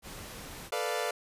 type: noise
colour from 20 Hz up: pink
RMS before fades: -44 dBFS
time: 0.02-0.71 s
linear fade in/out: 50 ms
type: chord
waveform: sawtooth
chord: B half-diminished seventh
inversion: third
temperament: equal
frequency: 440 / 493.9 / 587.3 / 698.5 Hz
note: A4 / B4 / D5 / F5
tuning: 0 / 0 / 0 / 0 cents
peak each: -32 dBFS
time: 0.72-1.11 s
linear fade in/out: 5 ms
effects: resampled to 32000 Hz